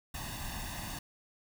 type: noise with comb filter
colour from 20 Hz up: pink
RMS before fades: -40 dBFS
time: 0.14-0.99 s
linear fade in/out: 5 ms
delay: 1.1 ms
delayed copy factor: +0.8
effects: none